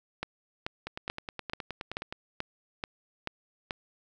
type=two click trains; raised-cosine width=0.3 ms; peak=-20 / -16 dBFS; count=13 / 9; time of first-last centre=0.87-2.125 / 0.23-3.708 s; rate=9.56 / 2.3 Hz; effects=none